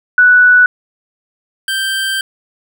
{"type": "tone pair in turn", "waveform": ["sine", "25% pulse"], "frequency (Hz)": [1480, 1568], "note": ["F#6", "G6"], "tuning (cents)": [0, 0], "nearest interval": "minor second", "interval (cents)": 100, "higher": "second", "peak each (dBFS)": [-4, -11], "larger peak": "first", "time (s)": [[0.18, 0.66], [1.68, 2.21]], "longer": "second", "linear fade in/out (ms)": 2, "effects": []}